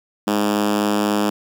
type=tone with high-pass filter; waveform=5% pulse; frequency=103.83 Hz; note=G#2; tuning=in tune; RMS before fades=-19 dBFS; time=0.27-1.3 s; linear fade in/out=5 ms; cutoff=240 Hz; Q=5.9; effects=8-bit